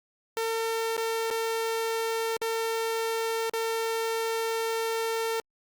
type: tone with dropouts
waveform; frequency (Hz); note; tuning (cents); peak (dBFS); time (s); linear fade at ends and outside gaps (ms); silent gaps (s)
sawtooth; 452.3; A4; +48; -23; 0.37-5.4; 1; 0.967-0.977 / 1.303-1.31 / 2.368-2.416 / 3.497-3.535
effects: Opus 48 kbps